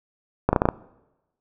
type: clicks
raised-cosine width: 1 ms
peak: -3 dBFS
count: 6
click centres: 0.49 / 0.53 / 0.562 / 0.619 / 0.655 / 0.688 s
effects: noise-tail reverb RT60 1.0 s tail -22 dB re dry